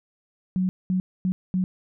sine tone bursts at uneven times, 185 Hz, F#3, in tune, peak -20 dBFS, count 4, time 0.56-0.69 / 0.9-1 / 1.25-1.32 / 1.54-1.64 s, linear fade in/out 0 ms, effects none

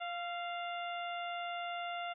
harmonic tone with a mistuned harmonic, 698.5 Hz, F5, in tune, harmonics 1 / 2 / 3 / 4 / 5, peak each -39 / -44 / -47 / -47 / -51 dBFS, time 0-2.14 s, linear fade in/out 20 ms, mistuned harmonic 2, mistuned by -26 cents, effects none

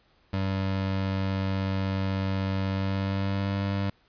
25% pulse tone with pitch glide, 96.3 to 98.78 Hz, G2 to G2, -30 to +14 cents, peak -22 dBFS, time 0.33-3.9 s, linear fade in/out 5 ms, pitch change +44 cents, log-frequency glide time 2.65-3.58 s, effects pink hiss -64 dBFS RMS until 4.08 s + resampled to 11025 Hz

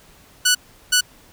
10% pulse tone bursts at uneven times, 1480 Hz, F#6, in tune, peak -5 dBFS, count 2, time 0.45-0.55 / 0.92-1.01 s, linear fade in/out 10 ms, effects pink hiss -50 dBFS RMS until 1.32 s

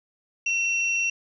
sine tone pair together, 2713 / 5749 Hz, E7 / F8, +49 / +49 cents, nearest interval octave + minor second, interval 1300 cents, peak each -22 / -32 dBFS, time 0.46-1.1 s, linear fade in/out 5 ms, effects none

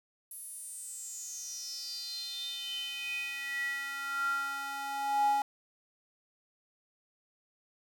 square tone with high-pass filter sweep, 277.2 Hz, C#4, in tune, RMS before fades -36 dBFS, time 0.31-5.42 s, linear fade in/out 2 ms, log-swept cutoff 11000 to 760 Hz, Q 9, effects none

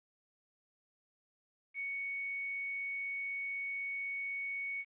sine tone with quantisation, 2226 Hz, C#7, 7 cents sharp, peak -36 dBFS, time 1.74-4.85 s, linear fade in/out 50 ms, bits 10, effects resampled to 8000 Hz

